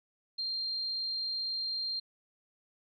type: tone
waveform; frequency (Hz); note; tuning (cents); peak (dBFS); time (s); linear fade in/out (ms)
sine; 4186; C8; 0; -32; 0.38-2; 10
effects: none